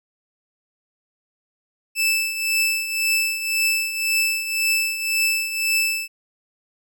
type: tone with tremolo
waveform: sawtooth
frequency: 2635 Hz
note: E7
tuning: 1 cent flat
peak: -13 dBFS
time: 1.95-6.08 s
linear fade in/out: 50 ms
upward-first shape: triangle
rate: 1.9 Hz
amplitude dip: 70%
effects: none